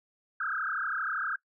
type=tone with frequency modulation; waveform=sine; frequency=1445 Hz; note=F#6; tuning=41 cents flat; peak=-29 dBFS; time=0.4-1.36 s; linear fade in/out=5 ms; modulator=32.6 Hz; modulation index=5.6; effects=noise-tail reverb RT60 0.1 s tail -21 dB re dry